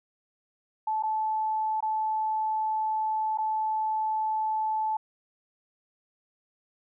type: tone with dropouts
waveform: sine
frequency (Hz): 870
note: A5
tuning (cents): -20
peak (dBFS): -25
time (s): 0.87-4.97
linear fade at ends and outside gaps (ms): 5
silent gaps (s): 1.026-1.034 / 1.806-1.825 / 3.375-3.384
effects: none